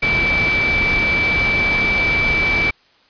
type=tone in noise; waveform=sine; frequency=2318 Hz; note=D7; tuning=23 cents flat; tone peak=-15 dBFS; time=0.02-2.71 s; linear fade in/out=10 ms; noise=pink; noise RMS=-22 dBFS; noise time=0.02-2.71 s; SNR=+4 dB; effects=white hiss -54 dBFS RMS until 3.09 s + resampled to 11025 Hz